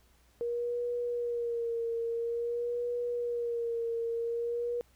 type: tone with vibrato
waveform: sine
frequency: 472.2 Hz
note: A#4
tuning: 22 cents sharp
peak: -30 dBFS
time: 0.41-4.81 s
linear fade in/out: 0 ms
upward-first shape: sine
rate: 0.49 Hz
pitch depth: 38 cents each way
effects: added 60 Hz sine -64 dBFS peak until 4.95 s + pink hiss -67 dBFS RMS until 4.95 s